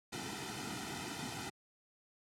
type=noise with comb filter; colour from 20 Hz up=pink; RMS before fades=-42 dBFS; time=0.12-1.5 s; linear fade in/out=10 ms; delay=1.8 ms; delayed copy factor=-1; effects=high-pass 100 Hz 12 dB/octave + low-pass 9000 Hz 12 dB/octave